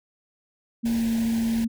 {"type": "tone with pitch glide", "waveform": "sine", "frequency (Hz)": [231.1, 228.1], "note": ["A#3", "A#3"], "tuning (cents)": [-15, -37], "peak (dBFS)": -21, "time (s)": [0.83, 1.68], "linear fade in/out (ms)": 20, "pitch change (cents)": -22, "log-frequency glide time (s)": [0.93, 1.06]}
{"type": "band-stop noise", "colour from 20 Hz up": "pink", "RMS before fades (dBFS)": -37, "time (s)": [0.85, 1.65], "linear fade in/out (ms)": 10, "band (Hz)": [1000, 1500], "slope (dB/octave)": 96}
{"effects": []}